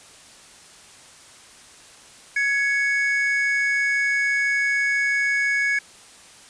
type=tone pair together; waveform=triangle; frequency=1672.9 / 2217 Hz; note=G#6 / C#7; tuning=+12 / 0 cents; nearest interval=perfect fourth; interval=488 cents; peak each=-20 dBFS; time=2.36-5.79 s; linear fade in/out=5 ms; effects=white hiss -47 dBFS RMS until 6.49 s + resampled to 22050 Hz